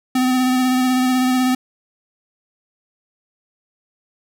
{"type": "tone with vibrato", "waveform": "square", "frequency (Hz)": 255, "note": "C4", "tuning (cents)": -44, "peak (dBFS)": -15, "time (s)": [0.15, 1.55], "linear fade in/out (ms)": 5, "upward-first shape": "sine", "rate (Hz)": 16, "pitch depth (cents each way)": 20, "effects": []}